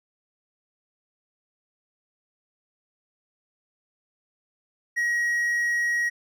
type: tone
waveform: triangle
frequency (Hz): 1899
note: A#6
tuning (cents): +32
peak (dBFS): -20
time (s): 4.96-6.1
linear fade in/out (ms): 20
effects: none